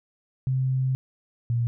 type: tone pair in turn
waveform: sine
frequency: 130.81 / 118.27 Hz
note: C3 / A#2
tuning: 0 / +25 cents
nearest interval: major second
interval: 175 cents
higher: first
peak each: -21 dBFS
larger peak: neither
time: 0.47-0.95 / 1.5-1.67 s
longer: first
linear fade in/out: 0 ms
effects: none